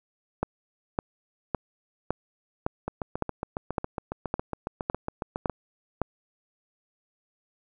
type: two click trains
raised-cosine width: 1 ms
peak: -16 / -11 dBFS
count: 20 / 11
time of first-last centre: 2.88-5.497 / 0.43-6.017 s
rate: 7.26 / 1.79 Hz
effects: none